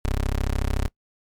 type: tone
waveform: 20% pulse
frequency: 33.64 Hz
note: C1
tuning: 49 cents sharp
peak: -17 dBFS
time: 0.05-0.88 s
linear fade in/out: 0 ms
effects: noise-tail reverb RT60 0.1 s tail -21 dB re dry + MP3 96 kbps